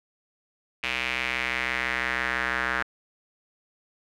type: tone with band-pass filter sweep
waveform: square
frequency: 63 Hz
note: B1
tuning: 35 cents sharp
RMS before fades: -28 dBFS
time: 0.83-2.83 s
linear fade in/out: 5 ms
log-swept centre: 2500 to 1600 Hz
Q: 3.4
effects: none